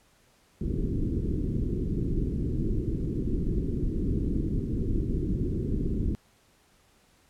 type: low-pass noise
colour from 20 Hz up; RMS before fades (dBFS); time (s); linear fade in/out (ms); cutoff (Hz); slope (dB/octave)
pink; -28; 0.61-6.15; 0; 390; 48
effects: pink hiss -63 dBFS RMS until 7.29 s + low-pass 12000 Hz 12 dB/octave